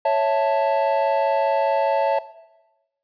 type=chord; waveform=triangle; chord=A major; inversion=first; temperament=equal; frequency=554.4 / 659.3 / 880 Hz; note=C#5 / E5 / A5; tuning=0 / 0 / 0 cents; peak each=-19 dBFS; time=0.05-2.19 s; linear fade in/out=5 ms; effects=noise-tail reverb RT60 1.0 s tail -17 dB re dry + resampled to 11025 Hz